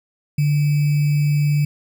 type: tone with sample-and-hold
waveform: sine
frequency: 146.83 Hz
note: D3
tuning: in tune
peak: -14 dBFS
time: 0.38-1.65 s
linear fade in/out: 5 ms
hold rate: 2450 Hz
effects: none